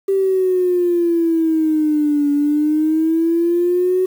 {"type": "exponential two-way sweep", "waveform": "triangle", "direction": "down then up", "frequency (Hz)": [392, 286.8, 373.7], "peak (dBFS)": -9, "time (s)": [0.08, 4.06], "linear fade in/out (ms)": 10, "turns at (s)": 2.31, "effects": ["tanh soft clip ceiling -11 dBFS", "7-bit"]}